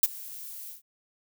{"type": "noise with ADSR envelope", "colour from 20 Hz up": "violet", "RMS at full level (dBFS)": -17, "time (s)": [0.03, 0.82], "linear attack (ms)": 3, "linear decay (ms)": 31, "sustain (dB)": -24, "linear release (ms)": 130, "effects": []}